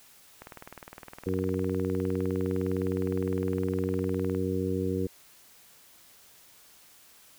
click train, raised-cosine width 0.5 ms, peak -27 dBFS, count 78, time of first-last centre 0.42-4.349 s, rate 19.6 Hz
harmonic tone, 93.5 Hz, F#2, 19 cents sharp, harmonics 1 / 2 / 3 / 4 / 5, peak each -33 / -33 / -33 / -33 / -33 dBFS, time 1.26-5.07 s, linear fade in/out 5 ms
effects white hiss -56 dBFS RMS until 7.38 s

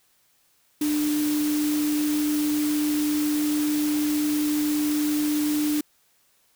sine tone in noise, 298.8 Hz, D4, 30 cents sharp, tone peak -21 dBFS, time 0.81-5.81 s, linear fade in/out 5 ms, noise white, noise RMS -33 dBFS, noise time 0.81-5.81 s, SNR +9 dB, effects white hiss -64 dBFS RMS until 6.55 s

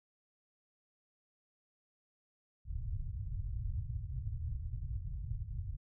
white low-pass noise, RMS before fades -39 dBFS, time 2.65-5.77 s, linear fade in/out 20 ms, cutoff 120 Hz, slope 48 dB/octave, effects none

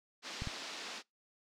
white band-pass noise, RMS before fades -45 dBFS, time 0.22-1.03 s, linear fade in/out 50 ms, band 210 to 5500 Hz, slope 24 dB/octave
clicks, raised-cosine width 5 ms, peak -27 dBFS, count 2, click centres 0.421 / 0.473 s
effects noise-tail reverb RT60 0.2 s tail -25 dB re dry

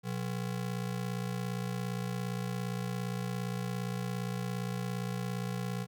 square ring-modulated tone, 152.9 Hz, D#3, 30 cents flat, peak -31 dBFS, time 0.03-5.87 s, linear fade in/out 50 ms, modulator 28.7 Hz, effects none

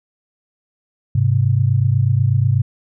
sine tone pair together, 102.61 / 130.81 Hz, G#2 / C3, -20 / 0 cents, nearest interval major third, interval 420 cents, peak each -15 dBFS, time 1.15-2.62 s, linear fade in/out 5 ms, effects none

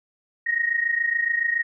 sine tone pair together, 1864.7 / 1891.8 Hz, A#6 / A#6, 0 / +25 cents, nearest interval unison, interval 25 cents, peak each -22 / -25 dBFS, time 0.46-1.63 s, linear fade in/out 10 ms, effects none

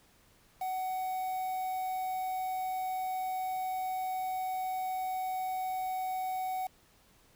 triangle tone with quantisation, 748 Hz, F#5, 19 cents sharp, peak -30 dBFS, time 0.61-6.67 s, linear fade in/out 5 ms, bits 8, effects pink hiss -64 dBFS RMS until 7.35 s

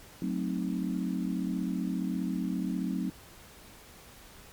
sine chord, F# diminished seventh, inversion none, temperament equal, 185 / 220 / 261.6 / 311.1 Hz, F#3 / A3 / C4 / Eb4, 0 / 0 / 0 / 0 cents, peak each -32 / -36 / -34 / -37 dBFS, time 0.22-3.1 s, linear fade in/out 2 ms, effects pink hiss -52 dBFS RMS until 4.52 s + MP3 96 kbps

